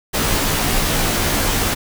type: noise with comb filter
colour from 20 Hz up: pink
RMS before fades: -18 dBFS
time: 0.13-1.75 s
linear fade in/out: 20 ms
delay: 16 ms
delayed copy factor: -0.85
effects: none